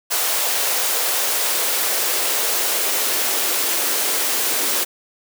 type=noise with high-pass filter sweep; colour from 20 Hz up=white; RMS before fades=-20 dBFS; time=0.1-4.85 s; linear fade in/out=20 ms; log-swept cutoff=550 to 330 Hz; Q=1.5; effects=none